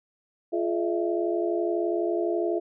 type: tone cluster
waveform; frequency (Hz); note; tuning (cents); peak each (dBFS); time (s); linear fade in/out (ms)
sine; 346.1 / 424.7 / 617 / 669; F4 / G#4 / D#5 / E5; -16 / +39 / -15 / +25; -26 / -30 / -34 / -30; 0.52-2.6; 20
effects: none